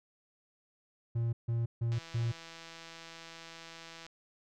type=tone bursts; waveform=triangle; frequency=116.54 Hz; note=A#2; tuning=in tune; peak=-27 dBFS; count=4; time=1.15-2.32 s; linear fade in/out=10 ms; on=180 ms; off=150 ms
type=click train; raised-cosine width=0.2 ms; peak=-31 dBFS; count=355; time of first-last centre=1.92-4.065 s; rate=165 Hz
effects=none